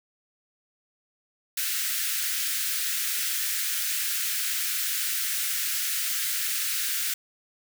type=high-pass noise; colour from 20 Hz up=white; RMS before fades=-28 dBFS; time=1.57-7.14 s; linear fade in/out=5 ms; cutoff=1400 Hz; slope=48 dB/octave; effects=none